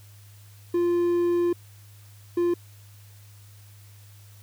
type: tone bursts at uneven times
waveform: triangle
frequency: 347.8 Hz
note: F4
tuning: 7 cents flat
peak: -18 dBFS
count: 2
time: 0.74-1.53 / 2.37-2.54 s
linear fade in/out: 5 ms
effects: added 102 Hz sine -47 dBFS peak until 4.42 s + white hiss -56 dBFS RMS until 4.42 s